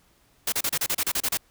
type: noise bursts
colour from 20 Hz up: white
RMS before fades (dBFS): -25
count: 11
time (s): 0.47-1.373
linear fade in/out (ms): 5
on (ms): 53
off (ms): 32
effects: pink hiss -62 dBFS RMS until 1.5 s